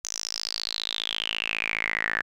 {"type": "tone with band-pass filter sweep", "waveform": "sawtooth", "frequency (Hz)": 54.7, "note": "A1", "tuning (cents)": -9, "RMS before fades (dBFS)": -30, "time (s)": [0.04, 2.22], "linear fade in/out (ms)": 10, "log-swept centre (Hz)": [6300, 1700], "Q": 8.9, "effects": []}